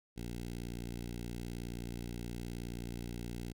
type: tone with notch filter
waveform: 10% pulse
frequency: 59 Hz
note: A#1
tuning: 22 cents sharp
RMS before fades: -42 dBFS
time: 0.16-3.53 s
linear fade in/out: 20 ms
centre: 1100 Hz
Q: 0.57
effects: none